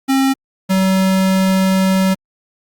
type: tone pair in turn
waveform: square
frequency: 268.5 / 189.86 Hz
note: C4 / F#3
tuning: +45 / +45 cents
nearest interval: tritone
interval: 600 cents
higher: first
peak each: -12 dBFS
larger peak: neither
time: 0.08-0.34 / 0.69-2.15 s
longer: second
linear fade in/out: 20 ms
effects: Opus 48 kbps